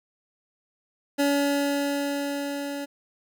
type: tone with level ramp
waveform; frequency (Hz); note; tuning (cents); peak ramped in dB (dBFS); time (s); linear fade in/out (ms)
25% pulse; 283.6; C#4; +40; -16 to -27; 1.18-2.86; 20
effects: none